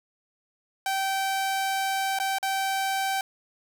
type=tone with dropouts; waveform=sawtooth; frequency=775 Hz; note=G5; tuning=20 cents flat; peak=-21 dBFS; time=0.86-3.21 s; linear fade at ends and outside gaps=2 ms; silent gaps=2.188-2.199 / 2.385-2.428 s; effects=none